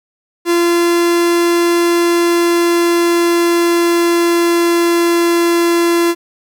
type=tone with pitch glide; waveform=45% pulse; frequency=343.6 to 341.4 Hz; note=F4 to F4; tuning=-28 to -39 cents; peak=-10 dBFS; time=0.45-6.15 s; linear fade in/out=50 ms; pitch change=-11 cents; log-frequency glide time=1.84-5.68 s; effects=8-bit